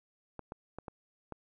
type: clicks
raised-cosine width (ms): 1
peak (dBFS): -27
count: 5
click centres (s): 0.393 / 0.521 / 0.786 / 0.882 / 1.323
effects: none